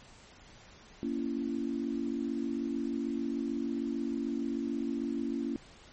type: chord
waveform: sine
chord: A# diminished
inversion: none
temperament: just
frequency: 233.1 / 279.7 / 335.6 Hz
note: A#3 / C#4 / E4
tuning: 0 / +16 / +31 cents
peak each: -35 / -34 / -37 dBFS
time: 1.03-5.56 s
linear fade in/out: 0 ms
effects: pink hiss -55 dBFS RMS until 5.92 s + MP3 32 kbps